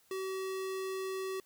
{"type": "tone", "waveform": "square", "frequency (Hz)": 380.5, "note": "F#4", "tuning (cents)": 48, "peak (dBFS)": -36, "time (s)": [0.11, 1.4], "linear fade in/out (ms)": 2, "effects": ["white hiss -67 dBFS RMS until 1.45 s"]}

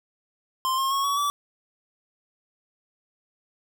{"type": "tone with pitch steps", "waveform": "square", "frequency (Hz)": [1046.5, 1072.2, 1098.5, 1125.5, 1153.1], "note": ["C6", "C6", "C#6", "C#6", "D6"], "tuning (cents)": [0, 42, -16, 26, -32], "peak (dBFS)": -23, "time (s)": [0.65, 1.3], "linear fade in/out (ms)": 0, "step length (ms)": 130, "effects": []}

